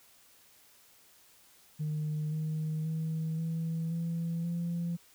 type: tone with pitch steps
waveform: sine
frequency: 152.7 / 156.18 / 159.74 / 163.38 / 167.1 / 170.91 Hz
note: D#3 / D#3 / D#3 / E3 / E3 / F3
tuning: -32 / +7 / +46 / -15 / +24 / -37 cents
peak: -29 dBFS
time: 1.79-4.97 s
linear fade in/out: 20 ms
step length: 530 ms
effects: tanh soft clip ceiling -28 dBFS + white hiss -61 dBFS RMS until 5.14 s